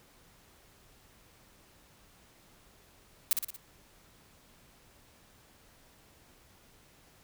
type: noise with echo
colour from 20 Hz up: blue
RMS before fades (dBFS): -25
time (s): 3.31-3.33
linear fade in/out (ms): 0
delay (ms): 58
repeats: 4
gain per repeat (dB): -5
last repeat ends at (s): 3.562
effects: pink hiss -61 dBFS RMS until 7.23 s